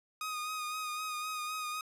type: tone with vibrato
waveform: sawtooth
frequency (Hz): 1243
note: D#6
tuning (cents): -2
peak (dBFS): -32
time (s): 0.21-1.81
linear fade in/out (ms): 2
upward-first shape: sine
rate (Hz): 3.9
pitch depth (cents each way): 29
effects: resampled to 32000 Hz